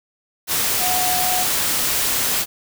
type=tone in noise; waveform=sine; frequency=731 Hz; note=F#5; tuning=21 cents flat; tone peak=-22 dBFS; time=0.79-1.46 s; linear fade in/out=50 ms; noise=white; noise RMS=-20 dBFS; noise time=0.47-2.46 s; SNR=-5 dB; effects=none